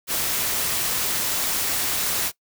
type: noise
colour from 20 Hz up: white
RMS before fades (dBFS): -24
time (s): 0.07-2.32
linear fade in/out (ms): 50
effects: noise-tail reverb RT60 0.1 s tail -20 dB re dry